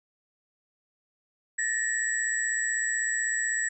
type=tone cluster; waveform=sine; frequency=1760 / 1876 / 7780 Hz; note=A6 / A#6 / B8; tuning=0 / +11 / -27 cents; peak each=-30 dBFS; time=1.58-3.69 s; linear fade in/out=10 ms; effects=none